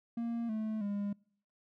triangle tone with pitch steps, 233.1 / 217.5 / 202.9 Hz, A#3 / A3 / G#3, 0 / -20 / -40 cents, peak -31 dBFS, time 0.17-1.13 s, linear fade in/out 5 ms, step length 320 ms, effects noise-tail reverb RT60 0.6 s tail -26 dB re dry

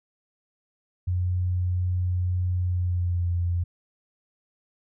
sine tone with pitch glide, 90.2 to 87.23 Hz, F#2 to F2, -44 to -2 cents, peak -22 dBFS, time 1.07-3.64 s, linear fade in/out 10 ms, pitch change -58 cents, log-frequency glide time 2.67-3.31 s, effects none

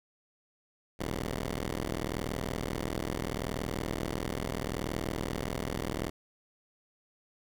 5% pulse tone pair together, 40.76 / 65.41 Hz, E1 / C2, -19 / 0 cents, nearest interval minor sixth, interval 819 cents, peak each -23 / -26 dBFS, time 0.99-6.1 s, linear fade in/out 10 ms, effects none

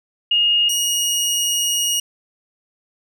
sine / 20% pulse tone pair in turn, 2852 / 2878 Hz, F7 / F#7, +36 / -49 cents, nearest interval unison, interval 15 cents, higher second, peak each -13 / -12 dBFS, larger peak second, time 0.31-0.69 / 0.69-2 s, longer second, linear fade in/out 5 ms, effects none

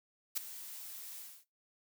blue noise with ADSR envelope, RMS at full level -31 dBFS, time 0.35-1.45 s, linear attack 25 ms, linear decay 4 ms, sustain -16 dB, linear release 260 ms, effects noise-tail reverb RT60 0.2 s tail -19 dB re dry

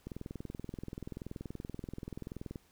click train, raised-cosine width 3 ms, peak -28 dBFS, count 53, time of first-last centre 0.07-2.558 s, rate 20.9 Hz, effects pink hiss -67 dBFS RMS until 2.71 s

